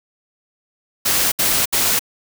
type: noise bursts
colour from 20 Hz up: white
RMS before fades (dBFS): -17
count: 3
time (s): 1.05-1.994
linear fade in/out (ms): 10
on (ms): 270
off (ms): 67
effects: none